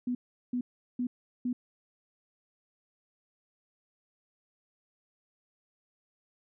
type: tone bursts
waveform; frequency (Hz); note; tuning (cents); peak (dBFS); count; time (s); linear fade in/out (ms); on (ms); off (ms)
sine; 246.9; B3; 0; -28; 4; 0.07-1.53; 5; 80; 380
effects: none